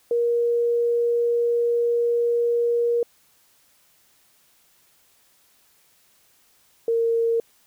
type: tone pair in turn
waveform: sine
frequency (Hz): 472.9 / 460.5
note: A#4 / A#4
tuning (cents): +25 / -21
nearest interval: unison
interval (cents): 46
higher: first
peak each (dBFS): -18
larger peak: neither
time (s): 0.11-3.03 / 6.88-7.4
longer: first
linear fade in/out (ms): 2
effects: white hiss -60 dBFS RMS until 7.66 s